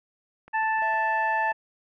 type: click train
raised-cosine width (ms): 0.5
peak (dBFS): -32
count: 4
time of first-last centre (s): 0.48-0.94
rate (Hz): 6.52
type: harmonic tone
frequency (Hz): 880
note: A5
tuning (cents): 0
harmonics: 1 / 2 / 3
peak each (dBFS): -24 / -27 / -37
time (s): 0.53-1.53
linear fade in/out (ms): 20
type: tone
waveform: triangle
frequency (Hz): 659.3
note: E5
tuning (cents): 0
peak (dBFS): -31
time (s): 0.82-1.52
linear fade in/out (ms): 0
effects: none